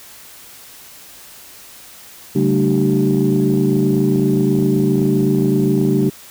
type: tone cluster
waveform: sine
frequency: 139.9 / 191.3 / 219 / 300.7 / 384.7 Hz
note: C#3 / G3 / A3 / D4 / G4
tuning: +16 / -42 / -8 / +41 / -33 cents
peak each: -18 dBFS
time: 2.35-6.1 s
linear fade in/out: 10 ms
effects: tanh soft clip ceiling -5 dBFS + white hiss -40 dBFS RMS until 6.3 s